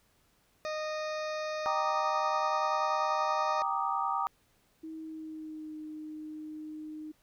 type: harmonic tone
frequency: 617 Hz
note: D#5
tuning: 15 cents flat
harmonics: 1 / 2 / 3 / 4 / 6 / 7 / 8 / 9 / 10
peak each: -34 / -40 / -44 / -46 / -50 / -51 / -52 / -53 / -54 dBFS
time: 0.65-3.62 s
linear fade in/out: 0 ms
type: chord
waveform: sine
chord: Eb major seventh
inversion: first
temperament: equal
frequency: 784 / 932.3 / 1174.7 / 1244.5 Hz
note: G5 / Bb5 / D6 / Eb6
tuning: 0 / 0 / 0 / 0 cents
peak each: -34 dBFS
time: 1.66-4.27 s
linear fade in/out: 0 ms
type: tone with pitch glide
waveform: sine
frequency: 318.7 to 308.2 Hz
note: D#4 to D#4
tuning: +42 to -16 cents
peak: -39 dBFS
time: 4.83-7.12 s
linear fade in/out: 10 ms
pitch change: -58 cents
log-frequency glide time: 4.95-5.77 s
effects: pink hiss -69 dBFS RMS until 7.22 s